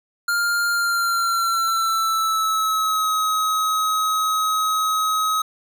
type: tone with pitch glide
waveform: square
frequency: 1402 to 1270.9 Hz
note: F6 to D#6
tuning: +6 to +36 cents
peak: -19 dBFS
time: 0.28-5.42 s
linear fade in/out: 5 ms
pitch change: -170 cents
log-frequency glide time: 0.7-3.09 s
effects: none